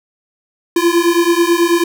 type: beating tone pair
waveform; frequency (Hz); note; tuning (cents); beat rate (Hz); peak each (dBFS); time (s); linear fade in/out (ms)
square; 337.8 / 347; E4 / F4; +42 / -11; 9.2; -14; 0.76-1.84; 5
effects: none